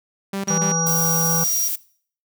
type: tone bursts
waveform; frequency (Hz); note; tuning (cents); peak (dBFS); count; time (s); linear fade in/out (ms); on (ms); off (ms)
sawtooth; 196.2; G3; +2; -20; 3; 0.33-0.722; 5; 110; 31
type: tone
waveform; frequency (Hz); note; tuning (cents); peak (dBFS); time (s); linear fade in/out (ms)
sine; 5740; F8; +47; -19; 0.48-1.68; 5
type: harmonic tone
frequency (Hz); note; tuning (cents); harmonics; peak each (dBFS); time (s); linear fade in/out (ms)
164.81; E3; 0; 1 / 3 / 5 / 7 / 9; -23 / -28 / -30 / -31 / -33; 0.5-1.44; 5
type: noise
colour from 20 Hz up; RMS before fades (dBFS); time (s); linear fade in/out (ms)
violet; -24; 0.86-1.76; 10
effects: noise-tail reverb RT60 0.5 s tail -20 dB re dry